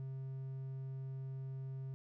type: tone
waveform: triangle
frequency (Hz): 133.2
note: C3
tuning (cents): +31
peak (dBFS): -39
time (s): 0-1.94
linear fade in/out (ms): 0
effects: none